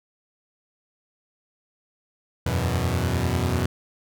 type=chord; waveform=sawtooth; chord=E suspended second; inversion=none; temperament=equal; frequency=82.41 / 92.5 / 123.47 Hz; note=E2 / F#2 / B2; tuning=0 / 0 / 0 cents; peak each=-22 dBFS; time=2.46-3.66 s; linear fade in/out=5 ms; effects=none